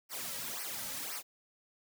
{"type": "noise with flanger", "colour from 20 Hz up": "white", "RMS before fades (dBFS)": -40, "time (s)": [0.09, 1.23], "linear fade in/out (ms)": 50, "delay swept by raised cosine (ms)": [0.27, 2.87], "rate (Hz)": 1.9, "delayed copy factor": -0.95, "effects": []}